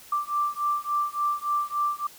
sine beating tone pair, 1174.7 / 1178.2 Hz, D6 / D6, 0 / +5 cents, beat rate 3.5 Hz, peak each -27 / -27 dBFS, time 0.12-2.07 s, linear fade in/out 5 ms, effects white hiss -49 dBFS RMS until 2.18 s

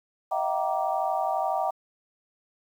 sine tone cluster, 631 / 683 / 765 / 942 / 1171 Hz, D#5 / F5 / G5 / A#5 / D6, +24 / -39 / -42 / +18 / -5 cents, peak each -31 / -32 / -27 / -32 / -35 dBFS, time 0.31-1.71 s, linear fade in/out 10 ms, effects 9-bit

